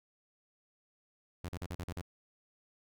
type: tone bursts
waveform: sawtooth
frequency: 87.5 Hz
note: F2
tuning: 4 cents sharp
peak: -34 dBFS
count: 7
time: 1.44-2.014 s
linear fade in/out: 0 ms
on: 46 ms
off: 42 ms
effects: none